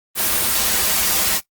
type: noise with comb filter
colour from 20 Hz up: white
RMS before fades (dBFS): -18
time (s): 0.15-1.41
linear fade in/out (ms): 50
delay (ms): 7.1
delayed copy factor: -0.8
effects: noise-tail reverb RT60 0.1 s tail -17 dB re dry + Opus 24 kbps